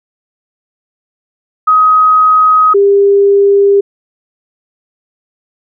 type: tone pair in turn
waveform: sine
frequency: 1261 / 400 Hz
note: D#6 / G4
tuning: +23 / +35 cents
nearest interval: octave + minor sixth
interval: 1988 cents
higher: first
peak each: -4 dBFS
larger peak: neither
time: 1.67-2.74 / 2.74-3.81 s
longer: neither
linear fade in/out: 10 ms
effects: none